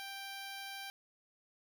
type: tone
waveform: 10% pulse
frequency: 786 Hz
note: G5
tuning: 4 cents sharp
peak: -35 dBFS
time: 0-0.9 s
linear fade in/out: 0 ms
effects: none